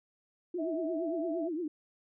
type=tone with vibrato; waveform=sine; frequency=329.6 Hz; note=E4; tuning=in tune; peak=-32 dBFS; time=0.54-1.68 s; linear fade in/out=5 ms; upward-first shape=triangle; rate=8.7 Hz; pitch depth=200 cents each way
type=tone with pitch glide; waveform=sine; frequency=649 to 661.1 Hz; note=E5 to E5; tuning=-27 to +5 cents; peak=-35 dBFS; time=0.58-1.49 s; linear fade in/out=20 ms; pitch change=+32 cents; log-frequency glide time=0.95-1.03 s
effects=none